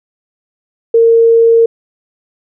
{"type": "tone", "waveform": "sine", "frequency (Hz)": 459, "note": "A#4", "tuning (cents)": -27, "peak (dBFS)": -4, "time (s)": [0.94, 1.66], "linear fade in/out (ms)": 5, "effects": []}